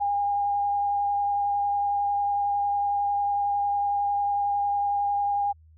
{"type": "tone with vibrato", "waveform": "sine", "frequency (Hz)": 811, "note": "G#5", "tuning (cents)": -41, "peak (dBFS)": -22, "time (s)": [0, 5.53], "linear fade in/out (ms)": 20, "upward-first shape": "triangle", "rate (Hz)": 11, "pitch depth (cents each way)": 13, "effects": ["added 79 Hz sine -51 dBFS peak until 5.77 s"]}